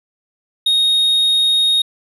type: tone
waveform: triangle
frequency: 3729 Hz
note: A#7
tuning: in tune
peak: -10 dBFS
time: 0.66-1.82 s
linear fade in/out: 5 ms
effects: resampled to 32000 Hz